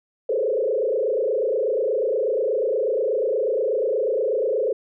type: tone with frequency modulation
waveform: sine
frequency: 480 Hz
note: B4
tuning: 49 cents flat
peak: -19 dBFS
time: 0.29-4.73 s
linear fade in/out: 5 ms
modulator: 28.3 Hz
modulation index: 2.5
effects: none